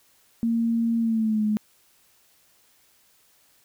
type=tone with pitch glide; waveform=sine; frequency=230.4 to 212.5 Hz; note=A#3 to G#3; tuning=-20 to +40 cents; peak=-20 dBFS; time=0.43-1.57 s; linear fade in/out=0 ms; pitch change=-140 cents; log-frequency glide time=0.99-1.44 s; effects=white hiss -61 dBFS RMS until 3.64 s